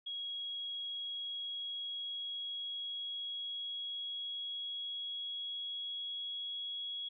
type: tone with pitch glide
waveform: sine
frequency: 3309 to 3332 Hz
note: G#7 to G#7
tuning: -7 to +5 cents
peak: -38 dBFS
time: 0.06-7.09 s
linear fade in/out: 10 ms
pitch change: +12 cents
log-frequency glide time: 0.85-6.55 s
effects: none